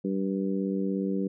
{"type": "harmonic tone", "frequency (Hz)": 96.9, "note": "G2", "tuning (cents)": -20, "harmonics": [2, 3, 4, 5], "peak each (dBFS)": [-28, -32, -34, -36], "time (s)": [0.04, 1.28], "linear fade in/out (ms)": 10, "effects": []}